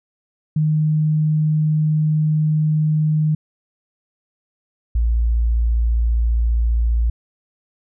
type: tone pair in turn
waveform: sine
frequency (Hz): 154.1 / 57.46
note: D#3 / A#1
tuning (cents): -16 / -24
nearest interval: octave + perfect fourth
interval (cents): 1708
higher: first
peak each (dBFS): -14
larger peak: neither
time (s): 0.56-3.35 / 4.95-7.1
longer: first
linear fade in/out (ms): 5
effects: none